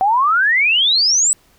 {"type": "exponential sweep", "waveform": "sine", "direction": "up", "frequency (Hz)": [743, 8130], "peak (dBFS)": -11, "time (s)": [0.01, 1.33], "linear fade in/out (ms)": 0, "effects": ["pink hiss -54 dBFS RMS until 1.58 s"]}